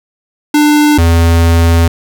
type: tone pair in turn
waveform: square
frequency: 297.8 / 83.72 Hz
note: D4 / E2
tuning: +24 / +27 cents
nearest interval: octave + minor seventh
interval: 2197 cents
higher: first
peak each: -6 dBFS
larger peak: neither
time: 0.54-0.98 / 0.98-1.88 s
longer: second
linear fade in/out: 5 ms
effects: none